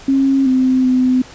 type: tone with pitch steps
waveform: sine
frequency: 270.9 / 258.5 / 254.9 Hz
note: C#4 / C4 / C4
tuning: -40 / -21 / -45 cents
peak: -10 dBFS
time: 0.08-1.22 s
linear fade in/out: 5 ms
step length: 380 ms
effects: pink hiss -38 dBFS RMS until 1.34 s + resampled to 16000 Hz